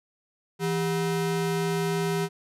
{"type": "ring-modulated tone", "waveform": "square", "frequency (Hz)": 282.7, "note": "C#4", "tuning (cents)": 34, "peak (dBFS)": -22, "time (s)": [0.59, 2.29], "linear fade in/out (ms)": 50, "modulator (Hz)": 117, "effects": ["resampled to 32000 Hz"]}